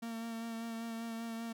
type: tone with vibrato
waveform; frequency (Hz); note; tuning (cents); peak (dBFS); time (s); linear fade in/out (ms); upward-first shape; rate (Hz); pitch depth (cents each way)
45% pulse; 228.6; A#3; -34; -39; 0.02-1.53; 10; sine; 5.1; 21
effects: none